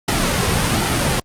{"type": "noise with flanger", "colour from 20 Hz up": "pink", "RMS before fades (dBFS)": -17, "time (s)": [0.08, 1.2], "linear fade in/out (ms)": 5, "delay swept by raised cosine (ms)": [1.8, 3.4], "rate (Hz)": 1.3, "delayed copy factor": -0.5, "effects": ["low-pass 10000 Hz 12 dB/octave", "Opus 48 kbps"]}